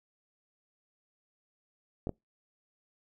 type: clicks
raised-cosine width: 2 ms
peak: -20 dBFS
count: 2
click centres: 2.071 / 2.093 s
effects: noise-tail reverb RT60 0.2 s tail -26 dB re dry